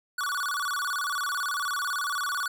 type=tone with vibrato; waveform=square; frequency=1295 Hz; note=E6; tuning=31 cents flat; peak=-28 dBFS; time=0.18-2.48 s; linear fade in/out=5 ms; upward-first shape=square; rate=18 Hz; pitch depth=220 cents each way; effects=none